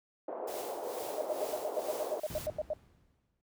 white band-pass noise, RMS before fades -39 dBFS, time 0.28-2.2 s, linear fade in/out 5 ms, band 410 to 690 Hz, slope 24 dB/octave
white noise with tremolo, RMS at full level -45 dBFS, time 0.47-2.47 s, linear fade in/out 10 ms, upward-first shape triangle, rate 2.2 Hz, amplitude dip 75%
sine tone bursts, 613 Hz, D#5, 26 cents flat, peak -30 dBFS, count 14, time 1.18-2.734 s, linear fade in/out 2 ms, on 33 ms, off 84 ms
brown noise with exponential decay, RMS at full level -37 dBFS, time 2.3-3.41 s, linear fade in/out 2 ms, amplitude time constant 240 ms
effects high-pass 60 Hz 12 dB/octave

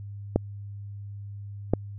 clicks, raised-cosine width 2 ms, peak -7 dBFS, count 2, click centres 0.36 / 1.736 s, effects added 101 Hz sine -36 dBFS peak until 1.98 s

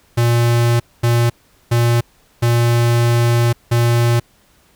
square tone bursts at uneven times, 118.4 Hz, A#2, 27 cents sharp, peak -12 dBFS, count 5, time 0.17-0.8 / 1.03-1.3 / 1.71-2.01 / 2.42-3.53 / 3.71-4.2 s, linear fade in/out 10 ms, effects pink hiss -54 dBFS RMS until 4.75 s

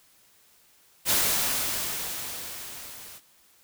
white noise with level ramp, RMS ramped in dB -22 to -45 dBFS, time 1.05-3.21 s, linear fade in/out 50 ms, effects white hiss -60 dBFS RMS until 3.63 s

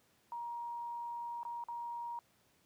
sine tone with dropouts, 945 Hz, A#5, 23 cents sharp, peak -39 dBFS, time 0.32-2.19 s, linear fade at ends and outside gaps 1 ms, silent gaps 1.432-1.451 / 1.639-1.685 s, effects pink hiss -71 dBFS RMS until 2.65 s + high-pass 100 Hz 12 dB/octave

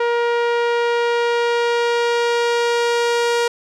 sawtooth tone with low-pass filter sweep, 473.1 Hz, A#4, 26 cents sharp, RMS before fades -18 dBFS, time 0-3.48 s, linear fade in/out 5 ms, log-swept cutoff 2300 to 7600 Hz, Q 0.71, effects none

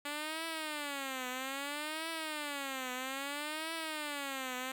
5% pulse tone with vibrato, 287.3 Hz, D4, 38 cents flat, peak -26 dBFS, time 0.05-4.72 s, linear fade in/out 5 ms, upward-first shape triangle, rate 0.61 Hz, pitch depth 240 cents each way, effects none

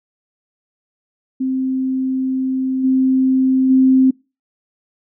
sine tone with level steps, 261.6 Hz, C4, in tune, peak -16 / -11 / -8 dBFS, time 1.4-4.11 s, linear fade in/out 10 ms, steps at 2.83 / 3.69 s, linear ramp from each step 20 ms, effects noise-tail reverb RT60 0.3 s tail -26 dB re dry

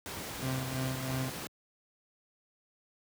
pink noise, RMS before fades -40 dBFS, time 0.06-1.47 s, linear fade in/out 0 ms
30% pulse tone with tremolo, 130.8 Hz, C3, in tune, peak -28 dBFS, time 0.42-1.3 s, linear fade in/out 5 ms, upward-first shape sine, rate 3 Hz, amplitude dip 55%
effects high-pass 80 Hz 12 dB/octave

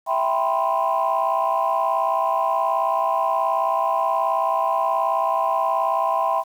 sine chord, C major seventh, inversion first, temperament equal, 659.3 / 784 / 987.8 / 1046.5 Hz, E5 / G5 / B5 / C6, 0 / 0 / 0 / 0 cents, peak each -23 dBFS, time 0.06-6.44 s, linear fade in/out 50 ms, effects tanh soft clip ceiling -11 dBFS + 8-bit

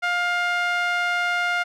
sawtooth tone with band-pass filter, 706 Hz, F5, 19 cents sharp, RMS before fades -23 dBFS, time 0.02-1.64 s, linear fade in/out 20 ms, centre 1700 Hz, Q 1.9, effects none

